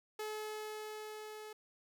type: tone with level ramp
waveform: sawtooth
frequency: 428.5 Hz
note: A4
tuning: 46 cents flat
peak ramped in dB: -35 to -43 dBFS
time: 0.19-1.53 s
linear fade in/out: 5 ms
effects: none